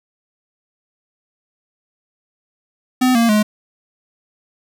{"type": "tone with pitch steps", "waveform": "square", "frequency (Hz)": [254.4, 231.9, 211.5], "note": ["C4", "A#3", "G#3"], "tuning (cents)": [-48, -9, 32], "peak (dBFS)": -12, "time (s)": [3.01, 3.43], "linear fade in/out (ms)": 10, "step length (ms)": 140, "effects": []}